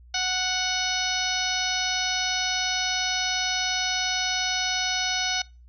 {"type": "harmonic tone with a mistuned harmonic", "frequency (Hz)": 740, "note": "F#5", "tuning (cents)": 0, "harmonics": [1, 2, 3, 4, 5, 6, 7, 8], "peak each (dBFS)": [-32, -32, -32, -32, -32, -32, -32, -32], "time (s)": [0.14, 5.42], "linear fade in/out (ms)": 5, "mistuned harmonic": 6, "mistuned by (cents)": -44, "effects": ["noise-tail reverb RT60 0.3 s tail -25 dB re dry", "added 60 Hz sine -47 dBFS peak until 5.68 s"]}